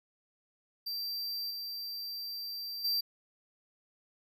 square tone with level steps, 4698 Hz, D8, in tune, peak -35 / -38 / -29 dBFS, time 0.86-3.01 s, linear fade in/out 10 ms, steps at 1.5 / 2.84 s, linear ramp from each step 10 ms, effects none

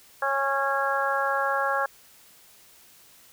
harmonic tone, 274.8 Hz, C#4, 15 cents flat, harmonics 2 / 3 / 4 / 5 / 6, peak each -29 / -29 / -29 / -29 / -29 dBFS, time 0.22-1.86 s, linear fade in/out 5 ms, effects white hiss -54 dBFS RMS until 3.32 s

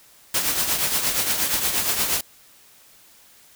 white noise with tremolo, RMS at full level -20 dBFS, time 0.34-2.21 s, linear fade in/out 5 ms, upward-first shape triangle, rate 8.5 Hz, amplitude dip 60%, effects white hiss -52 dBFS RMS until 3.55 s

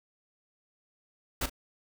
pink noise with echo, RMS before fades -30 dBFS, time 1.41-1.46 s, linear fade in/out 5 ms, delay 37 ms, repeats 1, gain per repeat -13 dB, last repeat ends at 1.497 s, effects none

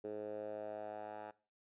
10% pulse tone with band-pass filter sweep, 105.8 Hz, G#2, 33 cents sharp, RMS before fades -45 dBFS, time 0.04-1.31 s, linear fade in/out 5 ms, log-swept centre 430 to 910 Hz, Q 3.4, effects noise-tail reverb RT60 0.4 s tail -21 dB re dry + resampled to 8000 Hz

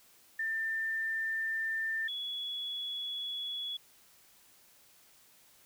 sine tone pair in turn, 1791 / 3381 Hz, A6 / G#7, +30 / +30 cents, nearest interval major seventh, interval 1100 cents, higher second, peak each -31 / -35 dBFS, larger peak first, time 0.39-2.08 / 2.08-3.77 s, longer neither, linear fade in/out 5 ms, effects white hiss -62 dBFS RMS until 5.65 s

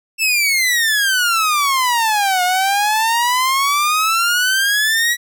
sawtooth exponential two-way sweep, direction down then up, 2676 to 716 to 1944 Hz, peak -10 dBFS, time 0.18-5.17 s, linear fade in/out 50 ms, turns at 2.43 s, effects none

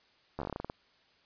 slowing click train, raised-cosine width 1 ms, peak -22 dBFS, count 12, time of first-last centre 0.39-0.699 s, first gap 12 ms, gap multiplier 1.16, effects white hiss -66 dBFS RMS until 1.25 s + resampled to 11025 Hz

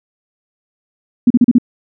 sine tone bursts, 242.5 Hz, B3, 31 cents flat, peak -4 dBFS, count 5, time 1.27-1.584 s, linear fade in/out 5 ms, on 34 ms, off 36 ms, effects none

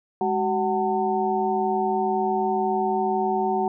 sine tone cluster, 207 / 378.3 / 749 / 901 Hz, G#3 / F#4 / F#5 / A5, -5 / +38 / +21 / +41 cents, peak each -29 / -25 / -24 / -28 dBFS, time 0.21-3.68 s, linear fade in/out 2 ms, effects none

